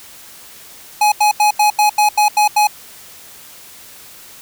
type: tone bursts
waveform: square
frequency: 840 Hz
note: G#5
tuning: 19 cents sharp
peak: -10 dBFS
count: 9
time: 1.01-2.672 s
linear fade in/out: 5 ms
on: 110 ms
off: 84 ms
effects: white hiss -39 dBFS RMS until 4.41 s